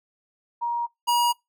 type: tone pair in turn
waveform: sine / square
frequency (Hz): 946 / 956.4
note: A#5 / A#5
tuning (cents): +25 / +44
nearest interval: unison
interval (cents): 19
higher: second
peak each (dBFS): -23 / -19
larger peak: second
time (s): 0.61-0.87 / 1.07-1.33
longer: neither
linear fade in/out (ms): 20
effects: noise-tail reverb RT60 0.2 s tail -25 dB re dry